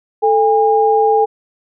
sine tone pair together, 440 / 811.6 Hz, A4 / G#5, 0 / -40 cents, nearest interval major seventh, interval 1060 cents, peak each -12 dBFS, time 0.22-1.26 s, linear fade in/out 20 ms, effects none

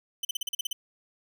sawtooth tone bursts, 3040 Hz, F#7, 46 cents sharp, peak -25 dBFS, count 9, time 0.23-0.73 s, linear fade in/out 5 ms, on 20 ms, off 40 ms, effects none

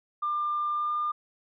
sine tone with pitch glide, 1196 to 1204.3 Hz, D6 to D6, +31 to +43 cents, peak -25 dBFS, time 0.22-1.12 s, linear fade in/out 10 ms, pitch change +12 cents, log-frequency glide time 0.72-0.91 s, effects tanh soft clip ceiling -21 dBFS

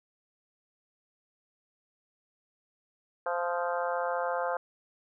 harmonic tone with a mistuned harmonic, 173.9 Hz, F3, 7 cents flat, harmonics 3 / 4 / 5 / 6 / 7 / 8 / 9, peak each -32 / -34 / -36 / -38 / -39 / -40 / -41 dBFS, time 3.26-4.57 s, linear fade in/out 2 ms, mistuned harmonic 7, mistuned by +36 cents, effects none

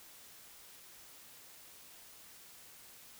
silence, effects white hiss -56 dBFS RMS until 3.19 s

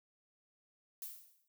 violet noise with exponential decay, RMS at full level -42 dBFS, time 1.02-1.48 s, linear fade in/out 1 ms, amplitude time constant 100 ms, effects none

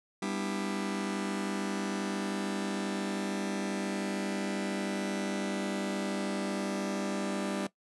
sawtooth chord, E minor seventh, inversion first, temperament just, 197.78 / 247.2 / 296.7 / 329.6 Hz, G3 / B3 / D4 / E4, +16 / +2 / +18 / 0 cents, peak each -30 / -36 / -34 / -35 dBFS, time 0.22-7.67 s, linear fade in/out 5 ms, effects noise-tail reverb RT60 0.1 s tail -18 dB re dry + resampled to 24000 Hz

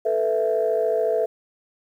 sine chord, A suspended second, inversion none, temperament equal, 440 / 493.9 / 659.3 Hz, A4 / B4 / E5, 0 / 0 / 0 cents, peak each -22 / -24 / -22 dBFS, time 0.05-1.26 s, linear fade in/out 10 ms, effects tanh soft clip ceiling -11 dBFS + 9-bit

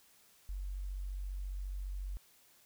sine tone, 47.27 Hz, F#1, 38 cents sharp, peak -37 dBFS, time 0.49-2.17 s, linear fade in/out 0 ms, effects white hiss -65 dBFS RMS until 2.65 s

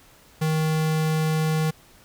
square tone, 157.2 Hz, D#3, 18 cents sharp, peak -21 dBFS, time 0.41-1.71 s, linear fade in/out 10 ms, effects pink hiss -53 dBFS RMS until 2.04 s

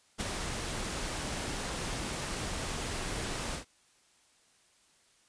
pink noise with ADSR envelope, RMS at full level -32 dBFS, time 0.18-3.65 s, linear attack 30 ms, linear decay 7 ms, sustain -4 dB, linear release 110 ms, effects white hiss -66 dBFS RMS until 5.28 s + resampled to 22050 Hz

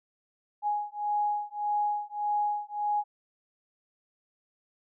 sine beating tone pair, 830.6 / 832.3 Hz, G#5 / G#5, 0 / +4 cents, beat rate 1.7 Hz, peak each -30 / -30 dBFS, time 0.62-3.04 s, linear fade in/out 50 ms, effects none

